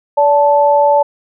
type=tone pair together; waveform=sine; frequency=576 / 876.9 Hz; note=D5 / A5; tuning=-34 / -6 cents; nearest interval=perfect fifth; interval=728 cents; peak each=-10 dBFS; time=0.17-1.03 s; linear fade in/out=10 ms; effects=none